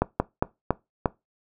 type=slowing click train; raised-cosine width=1 ms; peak=-6 dBFS; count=5; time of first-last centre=0.02-1.058 s; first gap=180 ms; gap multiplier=1.25; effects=noise-tail reverb RT60 0.2 s tail -20 dB re dry